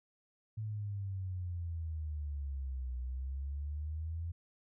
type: exponential two-way sweep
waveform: sine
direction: down then up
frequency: 110 to 61.8 to 85.1 Hz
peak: -36 dBFS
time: 0.57-4.32 s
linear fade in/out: 10 ms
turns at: 2.97 s
effects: none